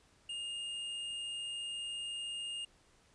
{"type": "tone with tanh clipping", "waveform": "sine", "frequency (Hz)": 2831, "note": "F7", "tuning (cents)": 23, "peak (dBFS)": -40, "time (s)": [0.29, 2.65], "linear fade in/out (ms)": 5, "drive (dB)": 12, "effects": ["pink hiss -67 dBFS RMS until 3.14 s", "resampled to 22050 Hz"]}